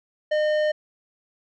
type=tone with tanh clipping; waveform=sine; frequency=609 Hz; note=D#5; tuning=37 cents flat; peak=-21 dBFS; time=0.31-0.72 s; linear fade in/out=10 ms; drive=12 dB; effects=none